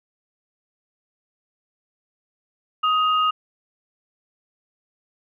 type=tone pair together; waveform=sine; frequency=1253 / 2822 Hz; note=D#6 / F7; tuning=+12 / +17 cents; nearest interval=octave + major second; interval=1405 cents; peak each=-17 / -26 dBFS; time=2.83-3.31 s; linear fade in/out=10 ms; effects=none